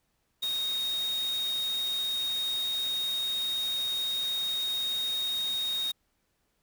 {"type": "tone in noise", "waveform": "sine", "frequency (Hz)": 3729, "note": "A#7", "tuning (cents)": 0, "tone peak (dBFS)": -28, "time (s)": [0.42, 5.92], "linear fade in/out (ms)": 10, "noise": "white", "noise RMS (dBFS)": -42, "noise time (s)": [0.42, 5.92], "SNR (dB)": 11, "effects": ["pink hiss -75 dBFS RMS until 6.62 s"]}